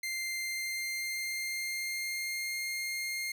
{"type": "tone with pitch glide", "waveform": "sawtooth", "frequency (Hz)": [2093, 2122], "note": ["C7", "C7"], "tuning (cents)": [0, 24], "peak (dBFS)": -30, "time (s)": [0.03, 3.32], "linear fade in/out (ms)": 5, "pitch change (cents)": 24, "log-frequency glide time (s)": [0.39, 2.6], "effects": []}